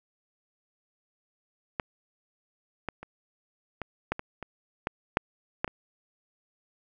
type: clicks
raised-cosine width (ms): 0.5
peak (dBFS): -13 / -16 / -26 / -19 / -12 / -19 / -22 / -13 / -6 / -10 / -21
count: 11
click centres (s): 1.798 / 2.887 / 3.03 / 3.817 / 4.12 / 4.194 / 4.427 / 4.871 / 5.171 / 5.645 / 5.678
effects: none

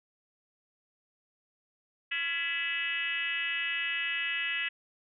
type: tone with frequency modulation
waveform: sine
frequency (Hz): 2300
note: D7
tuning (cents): -37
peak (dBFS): -29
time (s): 2.11-4.69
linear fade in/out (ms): 10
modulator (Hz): 309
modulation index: 2.1
effects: none

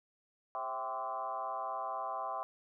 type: tone with frequency modulation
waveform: sine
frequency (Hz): 908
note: A#5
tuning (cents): -46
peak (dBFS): -35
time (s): 0.55-2.43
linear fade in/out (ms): 0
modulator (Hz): 124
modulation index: 2.3
effects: none

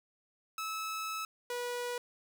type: tone pair in turn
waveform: sawtooth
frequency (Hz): 1300 / 486.9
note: E6 / B4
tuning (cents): -24 / -25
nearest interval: octave + perfect fourth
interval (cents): 1701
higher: first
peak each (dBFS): -32 / -31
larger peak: second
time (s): 0.58-1.25 / 1.5-1.98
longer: first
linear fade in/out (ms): 2
effects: none

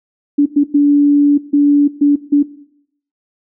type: tone bursts at uneven times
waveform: sine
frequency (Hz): 288.4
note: D4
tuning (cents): -31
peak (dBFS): -6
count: 6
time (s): 0.38-0.46 / 0.56-0.64 / 0.74-1.38 / 1.53-1.88 / 2.01-2.16 / 2.32-2.43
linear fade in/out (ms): 10
effects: noise-tail reverb RT60 0.7 s tail -17 dB re dry

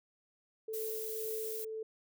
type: tone with tremolo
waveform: sine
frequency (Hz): 440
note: A4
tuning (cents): 0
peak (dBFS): -36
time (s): 0.68-1.83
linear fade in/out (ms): 5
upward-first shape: triangle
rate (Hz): 1.9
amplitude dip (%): 40
type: noise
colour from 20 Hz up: violet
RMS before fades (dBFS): -42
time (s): 0.73-1.65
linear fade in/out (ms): 10
effects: none

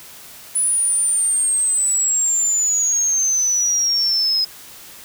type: exponential sweep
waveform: sine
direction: down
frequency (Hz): 10000 to 5070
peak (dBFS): -15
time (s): 0.55-4.45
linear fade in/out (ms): 10
effects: white hiss -40 dBFS RMS until 5.04 s

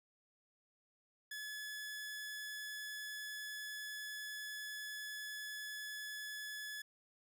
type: tone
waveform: sawtooth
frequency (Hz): 1710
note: A6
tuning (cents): -50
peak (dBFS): -40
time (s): 1.31-6.82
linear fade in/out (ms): 5
effects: none

